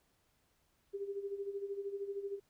sine tone with tremolo, 398.7 Hz, G4, 29 cents sharp, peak -35 dBFS, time 0.93-2.4 s, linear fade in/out 20 ms, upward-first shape sine, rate 13 Hz, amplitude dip 70%, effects pink hiss -75 dBFS RMS until 2.49 s

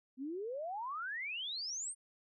sine exponential sweep, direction up, 249.1 to 9100 Hz, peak -38 dBFS, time 0.17-1.95 s, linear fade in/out 50 ms, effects none

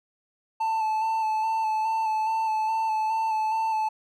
triangle tone with vibrato, 880 Hz, A5, in tune, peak -21 dBFS, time 0.6-3.89 s, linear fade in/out 10 ms, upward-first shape square, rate 2.4 Hz, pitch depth 19 cents each way, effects none

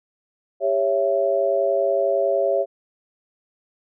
sine chord, C# diminished, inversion second, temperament just, 399.1 / 554.4 / 665.2 Hz, G4 / C#5 / E5, +31 / 0 / +16 cents, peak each -24 / -20 / -22 dBFS, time 0.6-2.66 s, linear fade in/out 50 ms, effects none

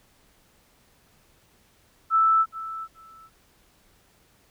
sine tone with echo, 1318.5 Hz, E6, in tune, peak -16 dBFS, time 2.1-2.46 s, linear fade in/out 50 ms, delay 420 ms, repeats 2, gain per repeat -15 dB, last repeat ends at 3.3 s, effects pink hiss -61 dBFS RMS until 4.5 s

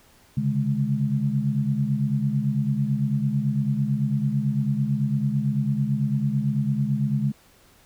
sine tone cluster, 135.4 / 144.4 / 209.6 Hz, C#3 / D3 / G#3, -40 / -29 / +16 cents, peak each -25 dBFS, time 0.37-7.32 s, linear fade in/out 5 ms, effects pink hiss -56 dBFS RMS until 7.85 s

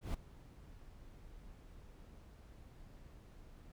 brown noise with ADSR envelope, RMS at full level -37 dBFS, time 0.01-3.72 s, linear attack 130 ms, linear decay 9 ms, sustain -19 dB, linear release 6 ms, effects none

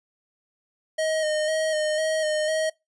square tone with vibrato, 622.3 Hz, D#5, in tune, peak -23 dBFS, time 0.98-2.7 s, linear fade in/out 10 ms, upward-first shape square, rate 2 Hz, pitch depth 25 cents each way, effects noise-tail reverb RT60 0.2 s tail -23 dB re dry + resampled to 24000 Hz

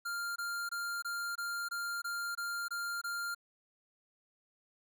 square tone bursts, 1396.9 Hz, F6, in tune, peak -36 dBFS, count 10, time 0.05-3.348 s, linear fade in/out 10 ms, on 310 ms, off 22 ms, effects none

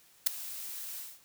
blue noise with ADSR envelope, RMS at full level -21 dBFS, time 0.26-1.2 s, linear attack 11 ms, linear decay 4 ms, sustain -20 dB, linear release 220 ms, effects white hiss -62 dBFS RMS until 1.24 s

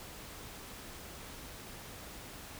silence, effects pink hiss -48 dBFS RMS until 2.59 s

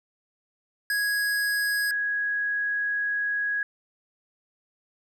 square / sine tone pair in turn, 1661.2 / 1661.2 Hz, G#6 / G#6, 0 / 0 cents, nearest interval unison, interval 0 cents, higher neither, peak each -24 dBFS, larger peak neither, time 0.9-1.91 / 1.91-3.63 s, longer second, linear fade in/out 2 ms, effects none

